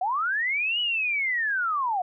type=linear two-way sweep; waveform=sine; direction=up then down; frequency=698.5 to 2960 to 698.5 Hz; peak=-23 dBFS; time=0.01-2.02 s; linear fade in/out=5 ms; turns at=0.8 s; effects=none

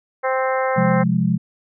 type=harmonic tone; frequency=261.6 Hz; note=C4; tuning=in tune; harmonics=2 / 3 / 4 / 5 / 6 / 7 / 8; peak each=-20 / -24 / -26 / -28 / -30 / -31 / -32 dBFS; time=0.23-1.04 s; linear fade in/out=20 ms
type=chord; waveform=sine; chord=F minor; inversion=second; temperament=equal with one note detuned; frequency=130.81 / 175.22 / 207.7 Hz; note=C3 / F3 / Ab3; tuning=0 / +6 / 0 cents; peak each=-22 / -18 / -20 dBFS; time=0.76-1.38 s; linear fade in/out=20 ms
effects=none

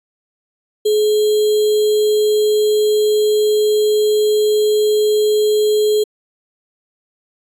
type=tone with sample-and-hold; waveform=sine; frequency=424.3 Hz; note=G#4; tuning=37 cents sharp; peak=-11 dBFS; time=0.85-6.04 s; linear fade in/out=10 ms; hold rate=3675 Hz; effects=resampled to 32000 Hz

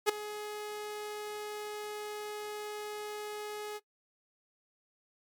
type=tone with ADSR envelope; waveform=sawtooth; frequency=420.2 Hz; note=G#4; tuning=20 cents sharp; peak=-17 dBFS; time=0.06-3.8 s; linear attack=32 ms; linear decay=6 ms; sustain=-17 dB; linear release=37 ms; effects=noise-tail reverb RT60 0.1 s tail -20 dB re dry + MP3 96 kbps

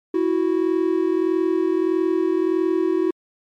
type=tone pair together; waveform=triangle; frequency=328.4 / 370 Hz; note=E4 / F#4; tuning=-6 / 0 cents; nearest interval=major second; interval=206 cents; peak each=-18 dBFS; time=0.14-3.11 s; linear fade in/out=5 ms; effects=MP3 96 kbps

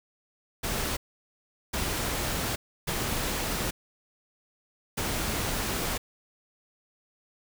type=noise bursts at uneven times; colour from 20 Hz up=pink; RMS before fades=-30 dBFS; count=4; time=0.63-0.97 / 1.73-2.56 / 2.87-3.71 / 4.97-5.98 s; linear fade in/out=10 ms; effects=none

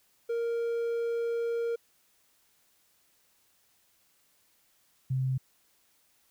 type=tone pair in turn; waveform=triangle / sine; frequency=466.2 / 130.82 Hz; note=A#4 / C3; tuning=0 / 0 cents; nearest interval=octave + minor seventh; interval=2200 cents; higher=first; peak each=-26 dBFS; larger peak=neither; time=0.29-1.76 / 5.1-5.38 s; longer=first; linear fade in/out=10 ms; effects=white hiss -68 dBFS RMS until 6.3 s

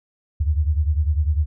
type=beating tone pair; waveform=sine; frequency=73.42 / 83.42 Hz; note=D2 / E2; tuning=0 / +21 cents; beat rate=10 Hz; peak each=-18 / -22 dBFS; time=0.4-1.46 s; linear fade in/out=10 ms; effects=none

